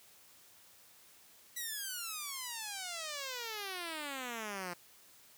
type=exponential sweep; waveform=5% pulse; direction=down; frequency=1975.5 to 171.7 Hz; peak=-28 dBFS; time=1.56-4.74 s; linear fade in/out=10 ms; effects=white hiss -61 dBFS RMS until 5.37 s + high-pass 60 Hz 12 dB/octave